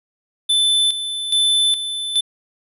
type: tone with tremolo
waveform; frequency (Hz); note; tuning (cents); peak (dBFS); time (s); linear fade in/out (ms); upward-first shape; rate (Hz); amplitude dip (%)
square; 3520; A7; 0; -14; 0.49-2.21; 10; square; 1.2; 65
effects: resampled to 32000 Hz